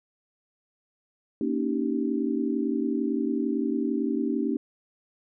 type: chord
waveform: sine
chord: Eb dominant seventh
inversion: second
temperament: just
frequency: 233.3 / 280 / 311.1 / 388.9 Hz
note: Bb3 / Db4 / Eb4 / G4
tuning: +2 / +18 / 0 / -14 cents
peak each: -29 / -28 / -30 / -32 dBFS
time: 1.41-4.57 s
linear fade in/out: 2 ms
effects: none